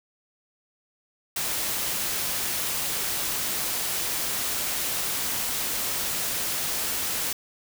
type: noise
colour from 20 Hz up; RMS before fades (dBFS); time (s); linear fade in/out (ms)
white; -28; 1.36-7.33; 5
effects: none